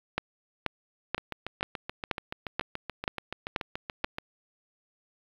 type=two click trains; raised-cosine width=0.3 ms; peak=-17 / -10 dBFS; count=22 / 9; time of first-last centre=1.18-4.184 / 0.18-4.045 s; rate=6.99 / 2.07 Hz; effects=low-pass 4000 Hz 12 dB/octave + 8-bit